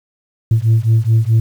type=beating tone pair; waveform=sine; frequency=110.2 / 114.9 Hz; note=A2 / A#2; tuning=+3 / -25 cents; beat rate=4.7 Hz; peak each=-11 dBFS; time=0.51-1.4 s; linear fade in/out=5 ms; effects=tanh soft clip ceiling -6 dBFS + 7-bit